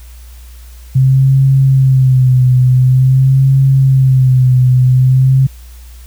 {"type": "tone with vibrato", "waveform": "sine", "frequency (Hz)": 130.81, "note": "C3", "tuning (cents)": 0, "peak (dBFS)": -5, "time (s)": [0.95, 5.47], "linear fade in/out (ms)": 10, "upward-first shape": "sine", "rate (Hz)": 0.47, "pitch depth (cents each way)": 55, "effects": ["added 60 Hz sine -31 dBFS peak until 6.06 s", "white hiss -44 dBFS RMS until 6.06 s"]}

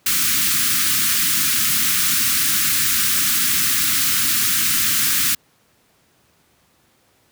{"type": "band-stop noise", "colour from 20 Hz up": "white", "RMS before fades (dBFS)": -18, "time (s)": [0.06, 5.35], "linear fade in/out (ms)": 5, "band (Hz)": [310, 1200], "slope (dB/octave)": 48, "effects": ["pink hiss -59 dBFS RMS until 7.31 s", "high-pass 80 Hz 12 dB/octave"]}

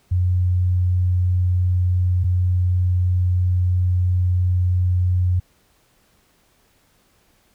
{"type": "tone pair in turn", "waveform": "sine", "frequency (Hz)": [90.3, 90.3], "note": ["F#2", "F#2"], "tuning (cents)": [-42, -42], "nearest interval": "unison", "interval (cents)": 0, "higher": "neither", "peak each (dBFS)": -15, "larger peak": "neither", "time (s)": [[0.11, 2.24], [2.24, 5.4]], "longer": "second", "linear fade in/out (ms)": 10, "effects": ["pink hiss -60 dBFS RMS until 7.54 s"]}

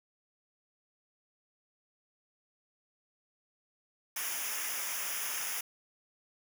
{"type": "noise with comb filter", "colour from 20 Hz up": "white", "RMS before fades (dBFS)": -36, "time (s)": [4.16, 5.61], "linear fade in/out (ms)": 5, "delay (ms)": 0.24, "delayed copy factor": -0.9, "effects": []}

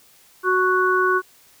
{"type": "harmonic tone", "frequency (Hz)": 370, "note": "F#4", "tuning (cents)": 0, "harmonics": [1, 3, 4], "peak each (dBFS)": [-20, -20, -20], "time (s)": [0.43, 1.22], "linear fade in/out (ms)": 50, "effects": ["white hiss -53 dBFS RMS until 1.6 s"]}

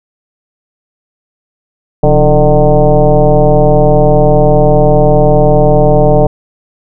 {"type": "tone with frequency modulation", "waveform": "sine", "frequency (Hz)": 290, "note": "D4", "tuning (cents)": -22, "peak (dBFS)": -3, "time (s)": [2.03, 6.27], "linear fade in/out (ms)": 5, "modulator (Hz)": 155, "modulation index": 2.8, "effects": []}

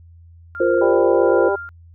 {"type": "tone with tremolo", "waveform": "sine", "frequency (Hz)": 1396.9, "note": "F6", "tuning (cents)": 0, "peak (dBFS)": -25, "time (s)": [0.55, 1.69], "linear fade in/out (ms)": 0, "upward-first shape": "sine", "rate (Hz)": 1.4, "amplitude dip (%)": 75}
{"type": "chord", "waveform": "sine", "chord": "F suspended fourth", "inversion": "none", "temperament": "just", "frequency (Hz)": [349.2, 465.6, 523.8], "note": ["F4", "Bb4", "C5"], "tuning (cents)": [0, -2, 2], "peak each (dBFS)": [-18, -20, -17], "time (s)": [0.6, 1.49], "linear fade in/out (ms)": 5}
{"type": "harmonic tone", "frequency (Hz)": 198.3, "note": "G3", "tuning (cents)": 20, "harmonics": [2, 3, 4, 5], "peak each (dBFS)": [-19, -23, -25, -27], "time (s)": [0.81, 1.56], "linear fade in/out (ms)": 10}
{"effects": ["added 84 Hz sine -42 dBFS peak until 1.94 s"]}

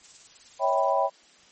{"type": "noise with tremolo", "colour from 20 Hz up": "violet", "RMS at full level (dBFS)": -40, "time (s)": [0.04, 0.91], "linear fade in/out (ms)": 0, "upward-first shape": "sine", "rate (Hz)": 19, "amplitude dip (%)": 60}
{"type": "chord", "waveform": "sine", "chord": "C# half-diminished seventh", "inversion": "none", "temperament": "equal with one note detuned", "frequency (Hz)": [554.4, 647.9, 784, 987.8], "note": ["C#5", "E5", "G5", "B5"], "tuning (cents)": [0, -30, 0, 0], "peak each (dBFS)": -26, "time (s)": [0.59, 1.1], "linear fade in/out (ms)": 50}
{"effects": ["white hiss -56 dBFS RMS until 1.51 s", "MP3 32 kbps"]}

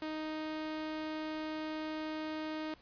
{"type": "tone", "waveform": "sawtooth", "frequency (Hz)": 311.1, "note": "D#4", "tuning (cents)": 0, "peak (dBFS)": -33, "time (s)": [0.02, 2.74], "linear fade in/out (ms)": 2, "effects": ["pink hiss -62 dBFS RMS until 2.81 s", "resampled to 11025 Hz"]}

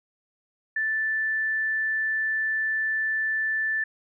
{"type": "tone", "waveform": "sine", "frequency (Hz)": 1760, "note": "A6", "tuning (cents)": 0, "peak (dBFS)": -23, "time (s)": [0.76, 3.84], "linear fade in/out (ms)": 5, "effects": []}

